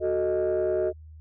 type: chord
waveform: sine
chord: D# diminished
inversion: first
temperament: equal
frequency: 370 / 440 / 622.3 Hz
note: F#4 / A4 / D#5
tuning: 0 / 0 / 0 cents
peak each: -24 / -28 / -25 dBFS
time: 0-0.93 s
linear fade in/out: 50 ms
effects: tanh soft clip ceiling -18 dBFS + added 78 Hz sine -43 dBFS peak until 1.2 s